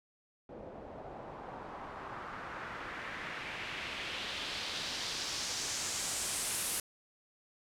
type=noise with low-pass filter sweep; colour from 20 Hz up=white; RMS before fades=-40 dBFS; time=0.49-6.8 s; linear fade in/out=2 ms; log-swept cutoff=530 to 11000 Hz; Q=1.8; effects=none